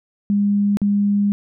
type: tone with dropouts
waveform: sine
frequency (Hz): 203.1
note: G#3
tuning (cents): -38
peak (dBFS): -14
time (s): 0.3-1.32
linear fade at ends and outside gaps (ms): 0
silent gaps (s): 0.771-0.817
effects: none